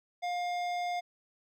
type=tone with hard clipping; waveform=triangle; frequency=708 Hz; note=F5; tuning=23 cents sharp; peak=-33 dBFS; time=0.22-1.01 s; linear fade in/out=20 ms; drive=17 dB; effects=none